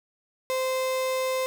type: tone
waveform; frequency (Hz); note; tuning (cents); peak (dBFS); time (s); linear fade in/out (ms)
35% pulse; 519; C5; -14; -23; 0.5-1.46; 0
effects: 10-bit